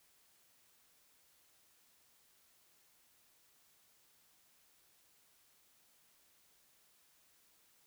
silence, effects white hiss -70 dBFS RMS until 7.86 s

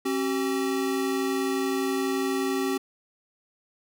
square tone pair together, 270 / 381.8 Hz, C#4 / G4, -45 / -46 cents, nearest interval tritone, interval 599 cents, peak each -28 / -28 dBFS, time 0.05-2.78 s, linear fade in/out 10 ms, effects none

